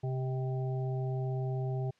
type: harmonic tone with a mistuned harmonic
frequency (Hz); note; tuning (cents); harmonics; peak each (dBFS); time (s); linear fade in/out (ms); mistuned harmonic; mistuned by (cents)
130.81; C3; 0; 1 / 3 / 5 / 6; -31 / -40 / -45 / -46; 0.03-1.91; 10; 5; -35
effects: white hiss -69 dBFS RMS until 1.99 s + low-pass 4000 Hz 12 dB/octave